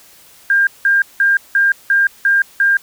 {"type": "tone bursts", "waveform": "sine", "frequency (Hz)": 1601, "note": "G6", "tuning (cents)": 36, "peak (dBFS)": -9, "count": 7, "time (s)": [0.5, 2.77], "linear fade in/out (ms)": 2, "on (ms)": 170, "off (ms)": 180, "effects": ["white hiss -45 dBFS RMS until 2.82 s"]}